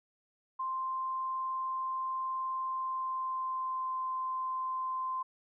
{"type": "tone with pitch glide", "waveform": "sine", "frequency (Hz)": [1046.5, 1038.7], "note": ["C6", "C6"], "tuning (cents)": [0, -13], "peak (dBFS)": -32, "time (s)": [0.59, 5.23], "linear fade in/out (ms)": 10, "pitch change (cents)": -13, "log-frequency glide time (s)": [2.68, 3.92], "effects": []}